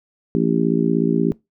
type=harmonic tone; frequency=56.6 Hz; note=A1; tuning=50 cents sharp; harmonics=3 / 4 / 5 / 6 / 7; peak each=-21 / -20 / -21 / -24 / -23 dBFS; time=0.35-1.32 s; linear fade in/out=0 ms; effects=noise-tail reverb RT60 0.2 s tail -22 dB re dry